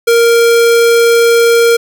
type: tone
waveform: square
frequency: 466.2 Hz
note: A#4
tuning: in tune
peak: -6 dBFS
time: 0.07-1.77 s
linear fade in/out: 10 ms
effects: none